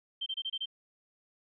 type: tone bursts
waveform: sine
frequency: 3136 Hz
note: G7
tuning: in tune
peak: -32 dBFS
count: 6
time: 0.21-0.658 s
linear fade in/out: 10 ms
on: 53 ms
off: 26 ms
effects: none